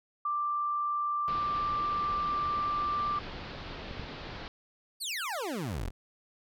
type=tone; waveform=sine; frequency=1179 Hz; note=D6; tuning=6 cents sharp; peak=-28 dBFS; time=0.25-3.19 s; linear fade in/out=5 ms
type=low-pass noise; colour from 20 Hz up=pink; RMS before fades=-42 dBFS; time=1.28-4.48 s; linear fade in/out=0 ms; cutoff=4700 Hz; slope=48 dB/octave
type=clicks; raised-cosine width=5 ms; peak=-29 / -27 dBFS; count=2; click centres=3.912 / 3.997 s
type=exponential sweep; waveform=25% pulse; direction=down; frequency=4818 to 32.7 Hz; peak=-29 dBFS; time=5-5.91 s; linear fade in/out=20 ms
effects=none